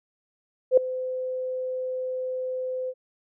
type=tone with ADSR envelope; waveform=sine; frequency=512 Hz; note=C5; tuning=38 cents flat; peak=-10 dBFS; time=0.71-2.94 s; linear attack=63 ms; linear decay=3 ms; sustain=-17 dB; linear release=51 ms; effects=none